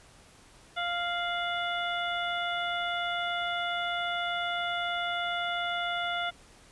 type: harmonic tone with a mistuned harmonic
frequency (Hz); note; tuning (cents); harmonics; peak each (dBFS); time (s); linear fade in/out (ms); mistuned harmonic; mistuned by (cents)
697; F5; -4; 1 / 2 / 3 / 4 / 5; -33 / -33 / -38 / -40 / -37; 0.76-6.31; 20; 4; +77
effects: pink hiss -56 dBFS RMS until 6.71 s + resampled to 24000 Hz